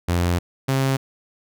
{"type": "tone pair in turn", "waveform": "sawtooth", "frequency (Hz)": [87.31, 134.32], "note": ["F2", "C3"], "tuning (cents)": [0, 46], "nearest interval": "perfect fifth", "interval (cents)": 746, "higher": "second", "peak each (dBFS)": -14, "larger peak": "neither", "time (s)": [[0.08, 0.39], [0.68, 0.97]], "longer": "first", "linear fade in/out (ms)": 10, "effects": []}